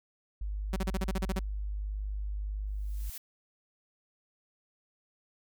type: tone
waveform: sine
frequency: 50.8 Hz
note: G#1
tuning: 38 cents flat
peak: -32 dBFS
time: 0.41-3.1 s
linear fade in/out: 5 ms
type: tone bursts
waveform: sawtooth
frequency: 190 Hz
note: F#3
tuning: 46 cents sharp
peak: -26 dBFS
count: 10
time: 0.73-1.392 s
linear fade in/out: 5 ms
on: 32 ms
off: 38 ms
type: noise with exponential growth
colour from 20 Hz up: blue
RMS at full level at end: -40 dBFS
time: 2.67-3.18 s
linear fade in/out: 5 ms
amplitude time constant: 110 ms
effects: none